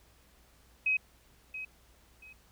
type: tone with echo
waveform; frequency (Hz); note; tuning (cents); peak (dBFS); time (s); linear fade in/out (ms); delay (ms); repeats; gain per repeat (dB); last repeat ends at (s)
sine; 2536; D#7; +32; -25; 0.86-0.97; 5; 680; 2; -12; 2.33
effects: added 60 Hz sine -64 dBFS peak until 2.51 s + pink hiss -64 dBFS RMS until 2.51 s